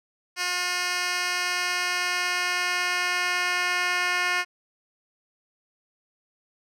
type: tone with band-pass filter sweep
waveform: 10% pulse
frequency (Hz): 358.2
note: F4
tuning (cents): +44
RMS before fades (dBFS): -26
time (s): 0.36-4.45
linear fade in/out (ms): 50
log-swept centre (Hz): 4100 to 2600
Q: 0.98
effects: none